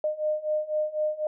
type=beating tone pair; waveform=sine; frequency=609 / 613 Hz; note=D#5 / D#5; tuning=-37 / -26 cents; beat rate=4 Hz; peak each=-29 / -27 dBFS; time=0.04-1.27 s; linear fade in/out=2 ms; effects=none